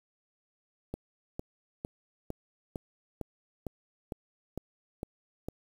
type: click train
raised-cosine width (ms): 2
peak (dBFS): -22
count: 11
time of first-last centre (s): 0.94-5.485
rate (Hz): 2.2
effects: 8-bit